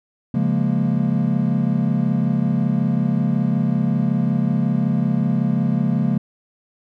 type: chord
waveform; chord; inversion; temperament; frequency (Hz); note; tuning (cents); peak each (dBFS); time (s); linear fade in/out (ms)
triangle; Bb minor seventh; first; equal; 138.59 / 174.61 / 207.7 / 233.1; Db3 / F3 / Ab3 / Bb3; 0 / 0 / 0 / 0; -20; 0.34-6.18; 5
effects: none